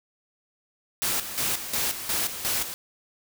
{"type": "noise with tremolo", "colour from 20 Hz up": "white", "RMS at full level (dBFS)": -26, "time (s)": [1.02, 2.74], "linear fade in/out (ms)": 0, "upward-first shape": "square", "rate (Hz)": 2.8, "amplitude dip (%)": 65, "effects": []}